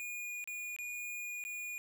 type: tone with dropouts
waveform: square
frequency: 2443 Hz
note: D#7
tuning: 32 cents flat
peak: -40 dBFS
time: 0-1.78 s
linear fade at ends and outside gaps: 0 ms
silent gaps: 0.441-0.475 / 0.764-0.787 / 1.439-1.45 s
effects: none